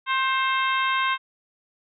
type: harmonic tone with a mistuned harmonic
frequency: 530 Hz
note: C5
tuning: 22 cents sharp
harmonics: 2 / 3 / 4 / 5 / 6 / 7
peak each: -23 / -27 / -29 / -31 / -33 / -34 dBFS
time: 0.06-1.18 s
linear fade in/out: 50 ms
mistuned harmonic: 3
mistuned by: -30 cents
effects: none